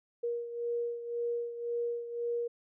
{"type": "beating tone pair", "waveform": "sine", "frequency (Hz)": [472.9, 474.8], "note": ["A#4", "A#4"], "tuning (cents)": [25, 32], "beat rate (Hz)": 1.9, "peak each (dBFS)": [-33, -39], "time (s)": [0.23, 2.48], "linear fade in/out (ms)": 10, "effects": []}